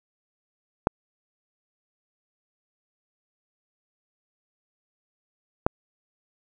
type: clicks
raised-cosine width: 1 ms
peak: -4 dBFS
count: 2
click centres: 0.871 / 5.665 s
effects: none